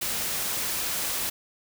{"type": "noise", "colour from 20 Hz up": "white", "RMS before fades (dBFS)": -29, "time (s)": [0.01, 1.3], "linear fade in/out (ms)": 10, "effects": []}